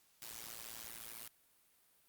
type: noise with amplitude modulation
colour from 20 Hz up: white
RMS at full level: -45 dBFS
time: 0.22-1.28 s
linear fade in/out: 2 ms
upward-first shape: sine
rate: 114 Hz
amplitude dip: 95%
effects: white hiss -71 dBFS RMS until 2.08 s + Opus 48 kbps